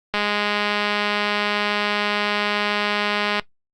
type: click train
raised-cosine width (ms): 0.3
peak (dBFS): -6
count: 675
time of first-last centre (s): 0.14-3.396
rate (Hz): 207
effects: noise-tail reverb RT60 0.1 s tail -17 dB re dry + Opus 48 kbps